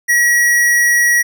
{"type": "tone", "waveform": "square", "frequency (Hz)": 1915, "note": "A#6", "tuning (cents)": 46, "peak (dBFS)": -10, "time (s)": [0.08, 1.23], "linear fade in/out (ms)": 20, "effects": []}